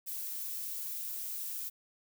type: noise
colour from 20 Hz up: violet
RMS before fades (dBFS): -39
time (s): 0.06-1.7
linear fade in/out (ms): 20
effects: none